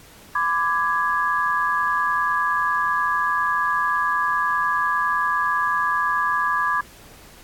sine chord, G# diminished, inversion first, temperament equal with one note detuned, 1004.5 / 1174.7 / 1661.2 Hz, B5 / D6 / G#6, +29 / 0 / 0 cents, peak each -24 / -22 / -23 dBFS, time 0.35-6.81 s, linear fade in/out 5 ms, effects pink hiss -47 dBFS RMS until 7.43 s + AAC 64 kbps

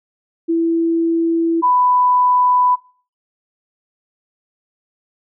sine tone pair in turn, 331.8 / 994.3 Hz, E4 / B5, +11 / +11 cents, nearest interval octave + perfect fifth, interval 1900 cents, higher second, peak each -13 / -11 dBFS, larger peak second, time 0.48-1.62 / 1.62-2.76 s, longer neither, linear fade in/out 20 ms, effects noise-tail reverb RT60 0.4 s tail -20 dB re dry

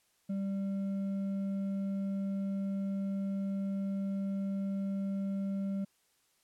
sine tone with hard clipping, 196 Hz, G3, in tune, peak -33 dBFS, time 0.29-5.85 s, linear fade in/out 10 ms, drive 4 dB, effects white hiss -72 dBFS RMS until 6.43 s + low-pass 12000 Hz 12 dB/octave

